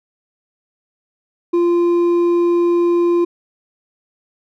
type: tone with hard clipping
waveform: sine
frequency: 345.9 Hz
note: F4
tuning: 17 cents flat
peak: -13 dBFS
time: 1.53-3.25 s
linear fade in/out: 10 ms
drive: 4 dB
effects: none